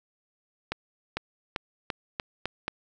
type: accelerating click train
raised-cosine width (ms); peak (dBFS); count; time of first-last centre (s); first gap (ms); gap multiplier
0.3; -13; 7; 0.72-2.681; 450; 0.87
effects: none